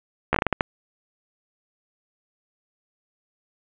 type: slowing click train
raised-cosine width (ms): 0.5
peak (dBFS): -4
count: 8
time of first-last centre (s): 0.33-0.608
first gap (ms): 14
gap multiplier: 1.34
effects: resampled to 8000 Hz + 7-bit